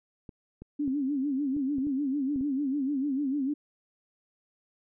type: clicks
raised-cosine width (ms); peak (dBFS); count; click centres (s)
3; -30; 8; 0.292 / 0.62 / 0.878 / 1.566 / 1.784 / 1.869 / 2.36 / 2.41
type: tone with vibrato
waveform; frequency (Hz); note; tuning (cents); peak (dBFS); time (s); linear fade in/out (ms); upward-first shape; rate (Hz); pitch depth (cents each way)
sine; 277.2; C#4; 0; -26; 0.79-3.54; 10; sine; 6.7; 120
effects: none